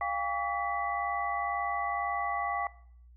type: tone cluster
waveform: sine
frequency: 700 / 802 / 1138 / 1983 Hz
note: F5 / G5 / C#6 / B6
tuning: +4 / +39 / +45 / +7 cents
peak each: -35 / -35 / -33 / -37 dBFS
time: 0.01-2.67 s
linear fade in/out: 2 ms
effects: noise-tail reverb RT60 0.6 s tail -19 dB re dry + added 60 Hz sine -52 dBFS peak until 3.16 s